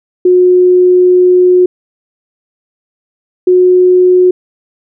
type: tone pair in turn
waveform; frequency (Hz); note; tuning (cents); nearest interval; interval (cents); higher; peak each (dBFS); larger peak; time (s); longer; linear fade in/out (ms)
sine; 362.5 / 364.2; F#4 / F#4; -35 / -27; unison; 8; second; -3; neither; 0.25-1.66 / 3.47-4.31; first; 5
effects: none